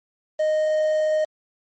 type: tone with quantisation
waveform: triangle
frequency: 619 Hz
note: D#5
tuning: 9 cents flat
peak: -16 dBFS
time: 0.39-1.25 s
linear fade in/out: 10 ms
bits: 7
effects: MP3 32 kbps